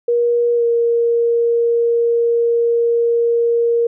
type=tone with pitch glide; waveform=sine; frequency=475.7 to 468.3 Hz; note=A#4 to A#4; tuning=+35 to +8 cents; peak=-12 dBFS; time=0.08-3.87 s; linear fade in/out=5 ms; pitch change=-27 cents; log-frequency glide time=0.55-0.64 s; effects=none